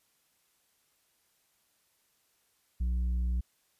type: tone with tanh clipping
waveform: sine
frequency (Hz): 60.6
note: B1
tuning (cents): -32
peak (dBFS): -28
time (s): 2.8-3.41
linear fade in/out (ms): 10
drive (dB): 5
effects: white hiss -72 dBFS RMS until 3.79 s + resampled to 32000 Hz